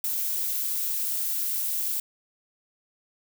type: noise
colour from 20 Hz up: violet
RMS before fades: -28 dBFS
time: 0.04-2 s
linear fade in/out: 2 ms
effects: none